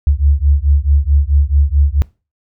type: beating tone pair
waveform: sine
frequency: 69.3 / 73.9 Hz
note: C#2 / D2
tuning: 0 / +11 cents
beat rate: 4.6 Hz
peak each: -12 dBFS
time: 0.07-2.02 s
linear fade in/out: 0 ms
effects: noise-tail reverb RT60 0.3 s tail -22 dB re dry